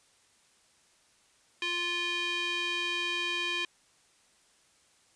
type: tone with band-pass filter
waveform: square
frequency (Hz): 349.2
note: F4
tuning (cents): 0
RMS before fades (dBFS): -32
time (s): 1.62-3.65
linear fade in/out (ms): 2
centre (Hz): 2800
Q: 3
effects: white hiss -65 dBFS RMS until 5.15 s + resampled to 22050 Hz